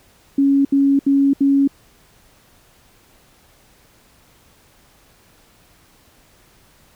sine tone bursts, 277.2 Hz, C#4, in tune, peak -11 dBFS, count 4, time 0.38-1.676 s, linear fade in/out 5 ms, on 270 ms, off 72 ms, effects pink hiss -53 dBFS RMS until 6.95 s

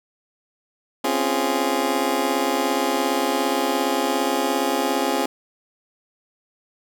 20% pulse chord, Db major seventh, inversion third, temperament just, 259.9 / 277.2 / 346.5 / 415.8 Hz, C4 / Db4 / F4 / Ab4, -11 / 0 / -14 / +2 cents, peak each -21 dBFS, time 1.04-5.26 s, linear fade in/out 5 ms, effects none

